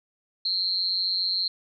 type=tone with amplitude modulation; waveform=sine; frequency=4186 Hz; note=C8; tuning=in tune; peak=-19 dBFS; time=0.45-1.48 s; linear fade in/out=5 ms; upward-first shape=sine; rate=185 Hz; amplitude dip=95%; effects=none